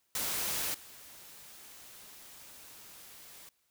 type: noise with level steps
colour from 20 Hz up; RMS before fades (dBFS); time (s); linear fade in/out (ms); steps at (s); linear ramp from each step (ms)
white; -34 / -52; 0.15-3.49; 2; 0.74; 5
effects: white hiss -75 dBFS RMS until 3.7 s